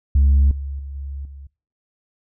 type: tone with level steps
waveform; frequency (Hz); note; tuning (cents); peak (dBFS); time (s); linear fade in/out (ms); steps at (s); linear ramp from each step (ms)
sine; 69.3; C#2; 0; -9 / -25 / -29 / -27 / -35; 0.15-1.47; 5; 0.51 / 0.79 / 0.95 / 1.25; 2
effects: noise-tail reverb RT60 0.4 s tail -25 dB re dry + tanh soft clip ceiling -9 dBFS